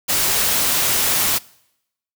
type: noise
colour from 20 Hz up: white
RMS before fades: -18 dBFS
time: 0.08-1.39 s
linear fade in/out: 20 ms
effects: noise-tail reverb RT60 0.8 s tail -23 dB re dry